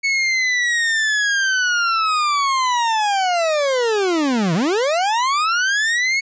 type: linear two-way sweep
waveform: 40% pulse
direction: down then up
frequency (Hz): 2217 to 154.2 to 2217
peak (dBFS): -15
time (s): 0.03-6.21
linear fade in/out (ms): 20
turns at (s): 4.54
effects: resampled to 16000 Hz